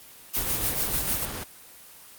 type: noise with tremolo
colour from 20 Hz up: blue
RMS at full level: -25 dBFS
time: 0.33-1.26 s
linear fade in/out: 20 ms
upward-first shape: sine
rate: 6.7 Hz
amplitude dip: 60%
type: noise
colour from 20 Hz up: pink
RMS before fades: -33 dBFS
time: 0.36-1.44 s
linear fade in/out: 10 ms
effects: white hiss -48 dBFS RMS until 2.18 s + Opus 24 kbps